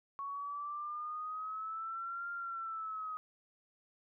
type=exponential two-way sweep; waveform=sine; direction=up then down; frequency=1108.7 to 1396.9 to 1255 Hz; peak=-38 dBFS; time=0.19-3.17 s; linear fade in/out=0 ms; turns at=2.31 s; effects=none